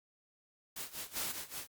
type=noise with tremolo; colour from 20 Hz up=white; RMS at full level=-41 dBFS; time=0.76-1.67 s; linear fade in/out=5 ms; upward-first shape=sine; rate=5.2 Hz; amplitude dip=85%
type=noise; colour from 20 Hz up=white; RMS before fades=-38 dBFS; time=1.15-1.33 s; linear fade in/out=20 ms
effects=Opus 48 kbps